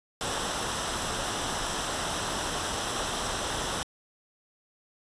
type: noise with comb filter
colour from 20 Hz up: pink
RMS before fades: -31 dBFS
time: 0.21-3.83 s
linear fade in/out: 0 ms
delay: 0.44 ms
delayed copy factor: -0.55
effects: resampled to 22050 Hz